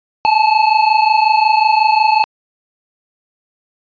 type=tone pair together; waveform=square; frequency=854.5 / 880 Hz; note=G#5 / A5; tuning=+49 / 0 cents; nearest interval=minor second; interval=51 cents; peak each=-13 / -13 dBFS; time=0.25-2.24 s; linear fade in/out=0 ms; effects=resampled to 11025 Hz